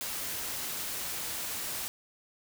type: noise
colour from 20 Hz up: white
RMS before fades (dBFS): -36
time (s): 0.01-1.88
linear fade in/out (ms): 0
effects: none